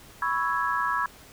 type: chord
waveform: sine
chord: C# minor seventh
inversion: third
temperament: equal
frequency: 987.8 / 1108.7 / 1318.5 / 1661.2 Hz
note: B5 / C#6 / E6 / G#6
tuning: 0 / 0 / 0 / 0 cents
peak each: -29 / -29 / -30 / -29 dBFS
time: 0.22-1.06 s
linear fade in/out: 2 ms
effects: pink hiss -50 dBFS RMS until 1.32 s